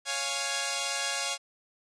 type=chord; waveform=5% pulse; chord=Db major; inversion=none; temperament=equal; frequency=554.4 / 698.5 / 830.6 Hz; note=Db5 / F5 / Ab5; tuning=0 / 0 / 0 cents; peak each=-22 dBFS; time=0.05-1.38 s; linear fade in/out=50 ms; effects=resampled to 22050 Hz